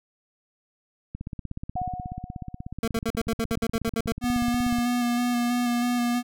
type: click train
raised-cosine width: 5 ms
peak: -21 dBFS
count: 61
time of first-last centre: 1.15-4.786 s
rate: 16.5 Hz
type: tone with exponential decay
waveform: sine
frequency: 730 Hz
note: F#5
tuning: 24 cents flat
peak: -25 dBFS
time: 1.76-2.73 s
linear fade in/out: 5 ms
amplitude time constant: 210 ms
type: tone bursts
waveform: 25% pulse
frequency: 227 Hz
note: A#3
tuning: 46 cents flat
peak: -20 dBFS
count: 12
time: 2.83-4.12 s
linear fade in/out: 2 ms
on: 47 ms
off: 66 ms
type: tone with vibrato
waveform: square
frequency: 242 Hz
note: B3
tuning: 35 cents flat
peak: -23 dBFS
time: 4.21-6.23 s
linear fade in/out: 50 ms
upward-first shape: square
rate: 3.1 Hz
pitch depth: 15 cents each way
effects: none